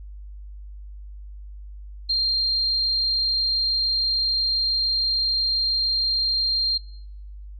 sine tone, 4189 Hz, C8, 1 cent sharp, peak -19 dBFS, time 2.09-6.78 s, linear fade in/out 10 ms, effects noise-tail reverb RT60 0.8 s tail -22 dB re dry + added 50 Hz sine -36 dBFS peak until 7.59 s

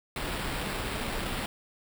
pink noise with sample-and-hold, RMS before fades -33 dBFS, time 0.16-1.46 s, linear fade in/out 2 ms, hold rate 6300 Hz, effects none

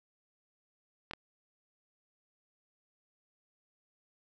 clicks, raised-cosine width 0.3 ms, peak -23 dBFS, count 2, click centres 1.111 / 1.135 s, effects none

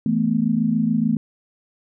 sine chord, E suspended fourth, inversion none, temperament equal, 164.81 / 220 / 246.9 Hz, E3 / A3 / B3, 0 / 0 / 0 cents, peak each -24 / -19 / -22 dBFS, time 0.06-1.17 s, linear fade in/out 2 ms, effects none

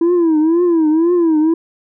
sine tone with vibrato, 329.6 Hz, E4, in tune, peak -7 dBFS, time 0.01-1.54 s, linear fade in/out 5 ms, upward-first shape triangle, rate 2 Hz, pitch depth 150 cents each way, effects tanh soft clip ceiling -9 dBFS

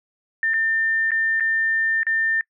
sine tone with dropouts, 1800 Hz, A6, 39 cents sharp, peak -18 dBFS, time 0.43-2.41 s, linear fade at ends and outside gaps 1 ms, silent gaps 0.536-0.54 / 1.107-1.117 / 1.399-1.406 / 2.032-2.067 s, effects noise-tail reverb RT60 0.1 s tail -26 dB re dry

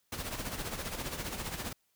pink noise with tremolo, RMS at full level -36 dBFS, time 0.12-1.73 s, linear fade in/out 5 ms, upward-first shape sine, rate 15 Hz, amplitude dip 60%, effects white hiss -75 dBFS RMS until 1.95 s

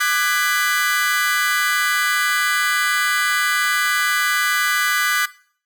40% pulse chord, G# half-diminished seventh, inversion second, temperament just, 1196.1 / 1495.1 / 1661.2 / 1993.5 Hz, D6 / F#6 / G#6 / B6, +31 / +18 / 0 / +16 cents, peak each -22 / -20 / -22 / -22 dBFS, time 0-5.26 s, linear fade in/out 10 ms, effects noise-tail reverb RT60 0.5 s tail -19 dB re dry

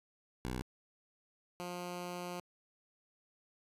10% pulse tone pair in turn, 62.7 / 177.34 Hz, B1 / F3, +27 / +27 cents, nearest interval octave + tritone, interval 1800 cents, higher second, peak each -29 / -32 dBFS, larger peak first, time 0.45-0.62 / 1.6-2.4 s, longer second, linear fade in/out 0 ms, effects resampled to 32000 Hz

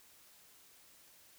silence, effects white hiss -62 dBFS RMS until 1.38 s

